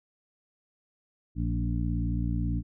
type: harmonic tone with a mistuned harmonic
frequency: 58.27 Hz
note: A#1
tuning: in tune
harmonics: 1 / 2 / 3 / 4 / 5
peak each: -29 / -31 / -34 / -37 / -36 dBFS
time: 1.35-2.63 s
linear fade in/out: 50 ms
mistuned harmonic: 4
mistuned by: -16 cents
effects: none